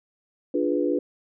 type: chord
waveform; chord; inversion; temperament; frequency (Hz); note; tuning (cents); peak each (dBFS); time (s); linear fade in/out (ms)
sine; D diminished seventh; none; equal; 293.7 / 349.2 / 415.3 / 493.9; D4 / F4 / Ab4 / Cb5; 0 / 0 / 0 / 0; -25 / -26 / -29 / -27; 0.54-0.99; 5
effects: none